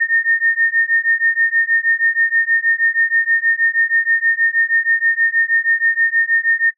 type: beating tone pair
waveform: sine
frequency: 1826 / 1832.3 Hz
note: A#6 / A#6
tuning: -36 / -30 cents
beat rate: 6.3 Hz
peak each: -16 dBFS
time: 0-6.71 s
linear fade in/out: 20 ms
effects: noise-tail reverb RT60 0.1 s tail -18 dB re dry